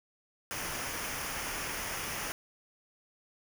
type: noise with comb filter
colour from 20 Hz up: pink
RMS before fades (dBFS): -37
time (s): 0.51-2.32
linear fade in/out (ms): 0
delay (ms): 0.25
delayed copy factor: -0.6
effects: none